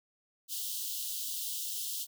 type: high-pass noise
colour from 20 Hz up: white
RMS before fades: -37 dBFS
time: 0.48-2.07 s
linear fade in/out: 50 ms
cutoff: 2900 Hz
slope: 96 dB/octave
effects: none